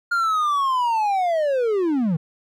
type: linear sweep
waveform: triangle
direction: down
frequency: 1417 to 148.2 Hz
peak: -16 dBFS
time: 0.11-2.17 s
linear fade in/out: 10 ms
effects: none